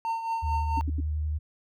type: tone with tremolo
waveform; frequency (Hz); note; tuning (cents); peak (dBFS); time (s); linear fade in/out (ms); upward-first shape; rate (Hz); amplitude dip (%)
triangle; 909; A#5; -44; -23; 0.05-0.81; 0; triangle; 4.5; 65
type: tone with vibrato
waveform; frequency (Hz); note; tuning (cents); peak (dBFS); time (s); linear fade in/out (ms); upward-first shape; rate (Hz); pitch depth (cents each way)
sine; 76.2; D#2; -36; -26; 0.42-1.39; 20; sine; 11; 16
type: tone bursts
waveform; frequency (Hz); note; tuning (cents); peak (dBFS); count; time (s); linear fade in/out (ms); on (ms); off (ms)
sine; 277.2; C#4; 0; -31; 3; 0.77-1.005; 5; 25; 80
effects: none